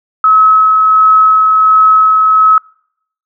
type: tone with tremolo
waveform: sine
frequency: 1286 Hz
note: E6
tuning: 43 cents flat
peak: -3 dBFS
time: 0.24-2.58 s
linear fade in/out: 2 ms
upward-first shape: sine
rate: 1.4 Hz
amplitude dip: 25%
effects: noise-tail reverb RT60 0.7 s tail -26 dB re dry